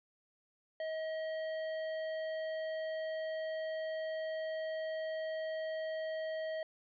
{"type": "tone with tanh clipping", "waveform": "triangle", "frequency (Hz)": 635, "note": "D#5", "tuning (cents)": 35, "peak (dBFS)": -38, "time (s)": [0.8, 6.63], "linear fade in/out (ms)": 2, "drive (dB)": 17, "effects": ["resampled to 11025 Hz"]}